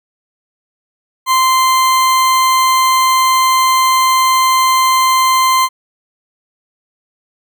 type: tone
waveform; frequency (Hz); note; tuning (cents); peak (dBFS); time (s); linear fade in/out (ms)
40% pulse; 1041; C6; -9; -8; 1.26-5.69; 50
effects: none